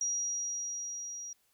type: tone with level ramp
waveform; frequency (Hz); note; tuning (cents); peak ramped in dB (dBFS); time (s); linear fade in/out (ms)
sine; 5740; F8; +47; -29 to -40; 0.01-1.33; 2
effects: white hiss -72 dBFS RMS until 1.53 s